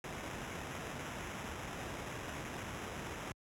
pink noise with sample-and-hold, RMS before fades -43 dBFS, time 0.04-3.32 s, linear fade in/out 2 ms, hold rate 4410 Hz, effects high-pass 60 Hz 12 dB/octave + low-pass 12000 Hz 12 dB/octave

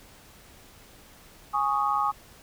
sine chord, Ab suspended fourth, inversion none, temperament equal, 830.6 / 1108.7 / 1244.5 Hz, Ab5 / Db6 / Eb6, 0 / 0 / 0 cents, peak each -27 dBFS, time 1.53-2.12 s, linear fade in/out 20 ms, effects pink hiss -52 dBFS RMS until 2.42 s

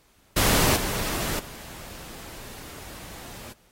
pink noise with level steps, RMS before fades -21 / -29 / -42 dBFS, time 0.36-3.53 s, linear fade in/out 10 ms, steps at 0.76 / 1.39 s, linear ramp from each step 2 ms, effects pink hiss -61 dBFS RMS until 3.71 s + AAC 48 kbps

